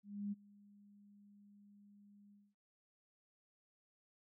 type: tone with ADSR envelope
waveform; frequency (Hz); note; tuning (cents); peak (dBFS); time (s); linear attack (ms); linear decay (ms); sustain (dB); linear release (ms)
sine; 203.4; G#3; -36; -37; 0.03-2.55; 290; 25; -24; 230
effects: none